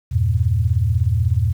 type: chord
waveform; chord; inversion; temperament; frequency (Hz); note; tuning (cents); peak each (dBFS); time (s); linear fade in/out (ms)
sine; E diminished; none; just; 82.41 / 98.89 / 118.67; E2 / G2 / Bb2; 0 / +16 / +31; -19; 0.11-1.53; 20
effects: 8-bit